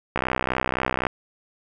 click train, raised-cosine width 0.5 ms, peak -7 dBFS, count 59, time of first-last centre 0.16-1.068 s, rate 63.9 Hz, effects none

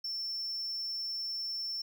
triangle tone, 5390 Hz, E8, 38 cents sharp, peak -33 dBFS, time 0.04-1.82 s, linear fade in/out 5 ms, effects none

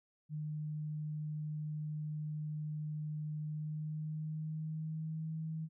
sine tone with pitch glide, 152.2 to 159.03 Hz, D#3 to D#3, -38 to +38 cents, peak -37 dBFS, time 0.29-5.69 s, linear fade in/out 50 ms, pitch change +76 cents, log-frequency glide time 3.42-5.32 s, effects none

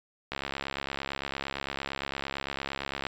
click train, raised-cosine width 0.3 ms, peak -16 dBFS, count 190, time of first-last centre 0.32-3.067 s, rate 68.8 Hz, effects resampled to 16000 Hz

